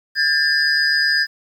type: tone cluster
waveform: sine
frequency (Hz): 1619 / 1767 / 4947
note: G#6 / A6 / D#8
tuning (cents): -45 / +7 / -11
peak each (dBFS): -18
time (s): 0.15-1.27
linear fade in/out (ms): 50
effects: tanh soft clip ceiling -7 dBFS + 8-bit